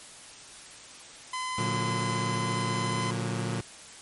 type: tone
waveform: sawtooth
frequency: 1020 Hz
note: C6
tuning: 44 cents flat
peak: -27 dBFS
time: 1.33-3.11 s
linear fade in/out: 5 ms
type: chord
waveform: sawtooth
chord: Bb augmented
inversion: none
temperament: just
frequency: 116.54 / 145.68 / 182.1 Hz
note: Bb2 / D3 / F#3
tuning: 0 / -14 / -27 cents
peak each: -27 / -32 / -30 dBFS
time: 1.58-3.61 s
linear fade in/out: 5 ms
effects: white hiss -47 dBFS RMS until 4.01 s + MP3 48 kbps